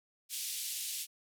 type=band-pass noise; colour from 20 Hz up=white; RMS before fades=-39 dBFS; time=0.29-1.07 s; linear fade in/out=50 ms; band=2700 to 13000 Hz; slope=24 dB/octave; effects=none